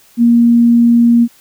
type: tone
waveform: sine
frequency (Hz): 235.6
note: A#3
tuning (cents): +19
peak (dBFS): -5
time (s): 0.17-1.28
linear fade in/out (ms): 50
effects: white hiss -47 dBFS RMS until 1.4 s